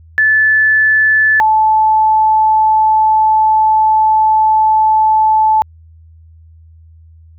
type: tone pair in turn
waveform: sine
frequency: 1740 / 870 Hz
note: A6 / A5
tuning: -20 / -20 cents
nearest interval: octave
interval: 1200 cents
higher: first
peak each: -7 dBFS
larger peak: neither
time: 0.18-1.4 / 1.4-5.62 s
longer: second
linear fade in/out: 0 ms
effects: added 81 Hz sine -38 dBFS peak until 7.38 s